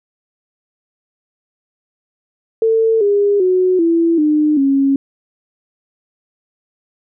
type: tone with pitch steps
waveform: sine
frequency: 448.2 / 406.3 / 368.3 / 333.8 / 302.6 / 274.3 Hz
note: A4 / G#4 / F#4 / E4 / D#4 / C#4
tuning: +32 / -38 / -8 / +22 / -48 / -18 cents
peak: -10 dBFS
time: 2.62-4.96 s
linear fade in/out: 2 ms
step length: 390 ms
effects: none